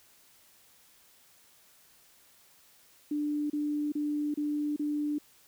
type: tone bursts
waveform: sine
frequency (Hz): 295.9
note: D4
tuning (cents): +13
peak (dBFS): -28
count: 5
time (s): 3.11-5.184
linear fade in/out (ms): 5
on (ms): 390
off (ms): 31
effects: white hiss -61 dBFS RMS until 5.47 s